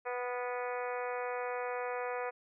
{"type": "harmonic tone with a mistuned harmonic", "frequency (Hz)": 246.9, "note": "B3", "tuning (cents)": 0, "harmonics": [2, 3, 4, 5, 6, 7, 8, 9, 10], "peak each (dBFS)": [-37, -41, -43, -45, -47, -48, -49, -50, -51], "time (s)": [0.05, 2.31], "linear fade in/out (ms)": 20, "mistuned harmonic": 6, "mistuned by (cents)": -23, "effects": []}